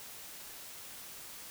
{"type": "silence", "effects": ["white hiss -48 dBFS RMS until 1.5 s"]}